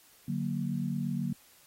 sine chord, D augmented, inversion none, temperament equal, 146.83 / 185 / 233.1 Hz, D3 / F#3 / A#3, 0 / 0 / 0 cents, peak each -34 dBFS, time 0.28-1.33 s, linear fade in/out 5 ms, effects white hiss -60 dBFS RMS until 1.66 s + AAC 48 kbps

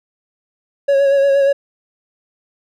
triangle tone with vibrato, 554.4 Hz, C#5, in tune, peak -8 dBFS, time 0.88-1.53 s, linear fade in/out 10 ms, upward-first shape sine, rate 8.5 Hz, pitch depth 27 cents each way, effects none

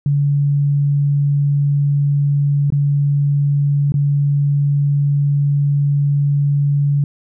sine tone with dropouts, 142.9 Hz, D3, 47 cents flat, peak -12 dBFS, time 0.06-7.04 s, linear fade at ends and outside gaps 2 ms, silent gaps 2.703-2.723 / 3.921-3.941 s, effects none

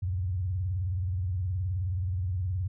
sine tone with vibrato, 91.2 Hz, F#2, 24 cents flat, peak -27 dBFS, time 0.02-2.68 s, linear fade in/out 10 ms, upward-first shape triangle, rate 19 Hz, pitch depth 220 cents each way, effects none

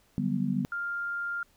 sine chord, G major seventh, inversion second, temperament just, 147 / 183.75 / 196 / 245 Hz, D3 / F#3 / G3 / B3, +2 / -12 / 0 / -14 cents, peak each -33 / -34 / -30 / -30 dBFS, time 0.18-0.65 s, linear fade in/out 0 ms
sine tone, 1399 Hz, F6, 3 cents sharp, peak -30 dBFS, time 0.72-1.43 s, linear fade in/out 2 ms
effects pink hiss -65 dBFS RMS until 1.56 s

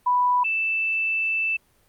sine tone pair in turn, 987.8 / 2646 Hz, B5 / E7, 0 / +6 cents, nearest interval octave + perfect fourth, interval 1706 cents, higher second, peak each -17 / -21 dBFS, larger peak first, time 0.06-0.44 / 0.44-1.57 s, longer second, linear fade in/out 10 ms, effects pink hiss -62 dBFS RMS until 1.88 s + Opus 32 kbps

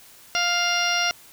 harmonic tone, 700 Hz, F5, 4 cents sharp, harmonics 1 / 2 / 3 / 4 / 5 / 6 / 7 / 8, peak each -28 / -26 / -28 / -26 / -34 / -32 / -34 / -27 dBFS, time 0.35-1.11 s, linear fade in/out 0 ms, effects white hiss -49 dBFS RMS until 1.32 s

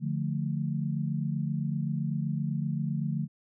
sine chord, D minor, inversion none, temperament equal, 146.83 / 174.61 / 220 Hz, D3 / F3 / A3, 0 / 0 / 0 cents, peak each -30 / -33 / -34 dBFS, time 0-3.28 s, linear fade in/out 50 ms, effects none

